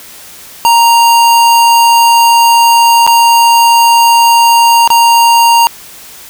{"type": "tone with dropouts", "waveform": "square", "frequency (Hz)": 932.3, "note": "A#5", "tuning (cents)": 0, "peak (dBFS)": -4, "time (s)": [0.65, 5.67], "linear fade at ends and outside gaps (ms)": 0, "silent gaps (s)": [[3.066, 3.075], [4.876, 4.903]], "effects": ["white hiss -32 dBFS RMS until 6.29 s"]}